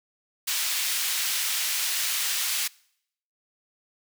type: high-pass noise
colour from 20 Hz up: pink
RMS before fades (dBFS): -27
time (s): 0.47-2.68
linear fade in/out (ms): 10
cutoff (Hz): 2500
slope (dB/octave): 12
effects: noise-tail reverb RT60 0.7 s tail -24 dB re dry